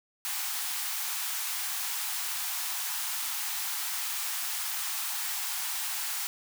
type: high-pass noise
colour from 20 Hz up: white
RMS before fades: -33 dBFS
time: 0.25-6.27 s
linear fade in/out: 0 ms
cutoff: 730 Hz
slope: 96 dB/octave
effects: none